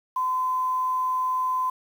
sine tone with quantisation, 1022 Hz, C6, 41 cents flat, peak -22 dBFS, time 0.16-1.7 s, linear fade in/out 5 ms, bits 8, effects none

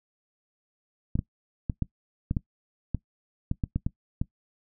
clicks, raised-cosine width 5 ms, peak -14 dBFS, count 12, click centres 1.155 / 1.191 / 1.698 / 1.823 / 2.311 / 2.368 / 2.947 / 3.514 / 3.638 / 3.76 / 3.865 / 4.215 s, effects noise-tail reverb RT60 0.1 s tail -20 dB re dry

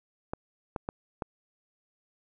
clicks, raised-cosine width 1 ms, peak -18 dBFS, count 4, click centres 0.335 / 0.762 / 0.889 / 1.222 s, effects none

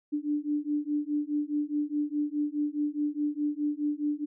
sine beating tone pair, 293 / 297.8 Hz, D4 / D4, -4 / +24 cents, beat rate 4.8 Hz, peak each -30 dBFS, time 0.12-4.26 s, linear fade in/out 20 ms, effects none

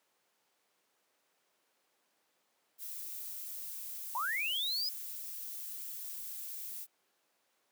violet noise, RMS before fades -43 dBFS, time 2.78-6.87 s, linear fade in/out 50 ms
sine linear sweep, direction up, 868 to 5090 Hz, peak -32 dBFS, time 4.15-4.89 s, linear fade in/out 2 ms
effects pink hiss -75 dBFS RMS until 7.71 s + high-pass 400 Hz 12 dB/octave

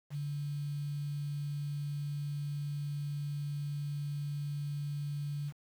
sine tone with quantisation, 144.9 Hz, D3, 23 cents flat, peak -34 dBFS, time 0.1-5.53 s, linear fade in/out 50 ms, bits 9, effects none

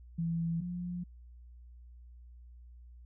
sine tone pair in turn, 166.8 / 176.72 Hz, E3 / F3, +21 / +21 cents, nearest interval minor second, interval 100 cents, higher second, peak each -30 / -35 dBFS, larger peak first, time 0.18-0.61 / 0.61-1.04 s, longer neither, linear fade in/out 10 ms, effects added 60 Hz sine -50 dBFS peak until 3.05 s

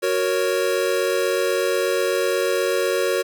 square chord, F# major, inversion none, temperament equal, 370 / 466.2 / 554.4 Hz, F#4 / A#4 / C#5, 0 / 0 / 0 cents, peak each -24 dBFS, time 0.02-3.23 s, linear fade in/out 20 ms, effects none

